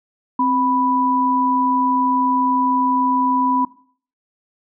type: tone pair together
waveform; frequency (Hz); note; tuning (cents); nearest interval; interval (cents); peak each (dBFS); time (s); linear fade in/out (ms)
sine; 261.7 / 988; C4 / B5; 0 / 0; octave + major seventh; 2300; -19 / -16; 0.39-3.65; 5
effects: noise-tail reverb RT60 0.5 s tail -19 dB re dry